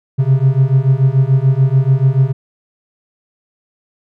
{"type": "beating tone pair", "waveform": "triangle", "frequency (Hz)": [130, 136.9], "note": ["C3", "C#3"], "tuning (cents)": [-11, -21], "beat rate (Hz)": 6.9, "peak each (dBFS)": -10, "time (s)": [0.18, 2.33], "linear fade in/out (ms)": 20, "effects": []}